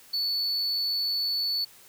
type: tone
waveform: triangle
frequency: 4453 Hz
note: C#8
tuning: 7 cents sharp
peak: -24 dBFS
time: 0.13-1.65 s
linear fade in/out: 10 ms
effects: white hiss -53 dBFS RMS until 1.88 s